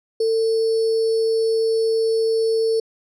sine tone with sample-and-hold, 448.5 Hz, A4, 33 cents sharp, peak -16 dBFS, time 0.2-2.8 s, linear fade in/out 5 ms, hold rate 4900 Hz, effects low-pass 8000 Hz 12 dB/octave

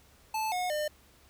square tone with pitch steps, 873 / 725.7 / 603.2 Hz, A5 / F#5 / D5, -14 / -34 / +46 cents, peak -30 dBFS, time 0.34-0.88 s, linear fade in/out 5 ms, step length 180 ms, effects added 69 Hz sine -65 dBFS peak until 1.29 s + pink hiss -61 dBFS RMS until 1.29 s

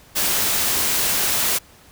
white noise, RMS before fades -20 dBFS, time 0.15-1.59 s, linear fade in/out 20 ms, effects pink hiss -49 dBFS RMS until 1.91 s

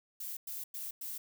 violet noise bursts, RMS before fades -41 dBFS, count 4, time 0.2-1.18 s, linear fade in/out 5 ms, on 170 ms, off 100 ms, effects none

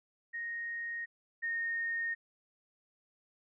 sine tone pair in turn, 1864 / 1845.8 Hz, A#6 / A#6, -1 / -18 cents, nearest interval unison, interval 17 cents, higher first, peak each -36 / -32 dBFS, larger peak second, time 0.33-1.06 / 1.42-2.15 s, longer neither, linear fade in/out 20 ms, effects none

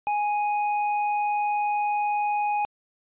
sine tone with tanh clipping, 830.6 Hz, G#5, in tune, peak -24 dBFS, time 0.07-2.65 s, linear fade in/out 0 ms, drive 10 dB, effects resampled to 8000 Hz

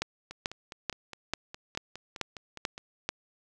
two click trains, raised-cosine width 0.2 ms, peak -24 / -12 dBFS, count 13 / 8, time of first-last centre 0.31-2.779 / 0.02-3.09 s, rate 4.86 / 2.28 Hz, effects none

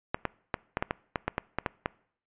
clicks, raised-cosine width 0.5 ms, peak -12 dBFS, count 12, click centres 0.145 / 0.253 / 0.542 / 0.771 / 0.825 / 0.909 / 1.158 / 1.28 / 1.381 / 1.586 / 1.662 / 1.859 s, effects noise-tail reverb RT60 0.6 s tail -23 dB re dry + resampled to 8000 Hz

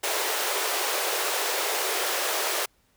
pink high-pass noise, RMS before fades -27 dBFS, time 0.03-2.66 s, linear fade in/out 10 ms, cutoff 380 Hz, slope 48 dB/octave, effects pink hiss -66 dBFS RMS until 2.96 s

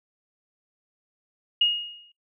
sine tone with exponential decay, 2866 Hz, F7, 44 cents sharp, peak -15 dBFS, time 1.61-2.12 s, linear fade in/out 5 ms, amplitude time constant 110 ms, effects noise-tail reverb RT60 0.2 s tail -25 dB re dry

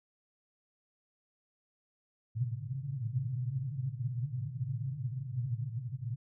white band-pass noise, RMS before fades -36 dBFS, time 2.35-6.16 s, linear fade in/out 20 ms, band 110 to 140 Hz, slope 96 dB/octave, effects none

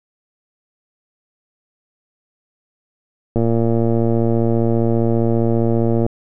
click train, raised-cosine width 2 ms, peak -5 dBFS, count 312, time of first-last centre 3.36-6.064 s, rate 115 Hz, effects none

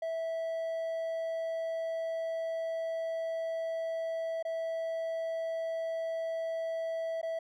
triangle tone with dropouts, 655 Hz, E5, 11 cents flat, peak -30 dBFS, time 0.02-7.39 s, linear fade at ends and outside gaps 5 ms, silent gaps 4.427-4.45 / 7.215-7.229 s, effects none

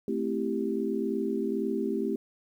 sine chord, A minor seventh, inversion none, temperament equal, 220 / 261.6 / 329.6 / 392 Hz, A3 / C4 / E4 / G4, 0 / 0 / 0 / 0 cents, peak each -32 / -33 / -34 / -31 dBFS, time 0.08-2.16 s, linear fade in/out 2 ms, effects 10-bit

